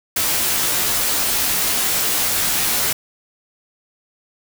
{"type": "noise with comb filter", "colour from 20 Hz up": "white", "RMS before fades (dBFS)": -19, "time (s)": [0.16, 2.93], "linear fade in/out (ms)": 5, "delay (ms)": 15, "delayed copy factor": -0.75, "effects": []}